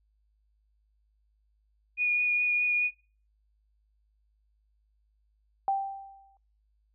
sine tone with vibrato, 2451 Hz, D#7, 27 cents flat, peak -23 dBFS, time 1.97-2.91 s, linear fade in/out 50 ms, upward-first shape sine, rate 4.8 Hz, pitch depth 11 cents each way
sine tone with exponential decay, 784 Hz, G5, in tune, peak -22 dBFS, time 5.68-6.37 s, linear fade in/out 1 ms, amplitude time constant 150 ms
effects noise-tail reverb RT60 0.4 s tail -24 dB re dry + added 52 Hz sine -67 dBFS peak until 6.94 s

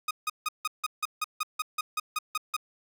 sawtooth tone bursts, 1244.5 Hz, D#6, in tune, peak -23 dBFS, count 14, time 0.08-2.566 s, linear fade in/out 5 ms, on 29 ms, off 160 ms, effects none

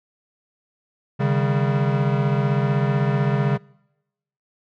square tone cluster, 136.9 / 152.7 / 197.8 Hz, C#3 / D#3 / G3, -21 / -32 / +16 cents, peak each -20 / -25 / -26 dBFS, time 1.19-3.58 s, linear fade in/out 20 ms, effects noise-tail reverb RT60 0.9 s tail -25 dB re dry + low-pass 2000 Hz 12 dB/octave

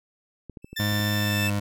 clicks, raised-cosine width 3 ms, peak -26 dBFS, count 6, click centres 0.497 / 0.572 / 0.645 / 0.73 / 0.924 / 0.999 s
45% pulse tone with exponential growth, 2637 Hz, E7, in tune, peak -26 dBFS, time 0.62-1.5 s, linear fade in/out 5 ms, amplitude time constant 190 ms
20% pulse tone, 1779 Hz, A6, 19 cents sharp, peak -23 dBFS, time 0.76-1.48 s, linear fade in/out 10 ms
25% pulse tone with pitch glide, 104.1 to 102.08 Hz, G#2 to G#2, +5 to -29 cents, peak -20 dBFS, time 0.79-1.6 s, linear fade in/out 10 ms, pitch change -34 cents, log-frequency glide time 1.13-1.45 s
effects none

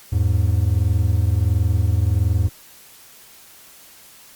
triangle tone pair together, 82.41 / 103.83 Hz, E2 / G#2, 0 / 0 cents, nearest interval major third, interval 400 cents, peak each -16 dBFS, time 0.12-2.49 s, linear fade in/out 10 ms, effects white hiss -46 dBFS RMS until 4.35 s + Opus 48 kbps

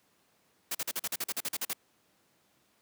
white noise bursts, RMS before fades -33 dBFS, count 13, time 0.71-1.733 s, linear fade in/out 5 ms, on 39 ms, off 43 ms, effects pink hiss -69 dBFS RMS until 2.81 s + high-pass 150 Hz 12 dB/octave

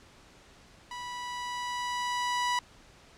sawtooth tone with level ramp, 981 Hz, B5, 12 cents flat, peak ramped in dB -34 to -22 dBFS, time 0.91-2.59 s, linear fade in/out 2 ms, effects pink hiss -56 dBFS RMS until 3.17 s + low-pass 7000 Hz 12 dB/octave

